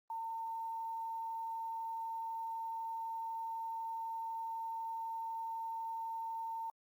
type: tone with quantisation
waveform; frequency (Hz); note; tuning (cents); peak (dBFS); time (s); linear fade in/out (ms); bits
sine; 906; A#5; -50; -38; 0.1-6.7; 2; 11
effects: Opus 24 kbps